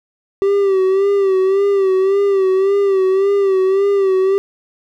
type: tone with vibrato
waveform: triangle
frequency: 388.9 Hz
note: G4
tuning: 14 cents flat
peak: -9 dBFS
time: 0.42-4.38 s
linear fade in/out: 0 ms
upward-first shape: sine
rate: 1.8 Hz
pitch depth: 59 cents each way
effects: none